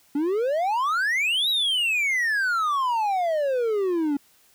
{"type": "exponential two-way sweep", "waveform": "triangle", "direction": "up then down", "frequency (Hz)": [277.2, 3937, 277.2], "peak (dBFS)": -19, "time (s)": [0.15, 4.17], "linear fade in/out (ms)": 5, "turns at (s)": 1.49, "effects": ["white hiss -59 dBFS RMS until 4.54 s"]}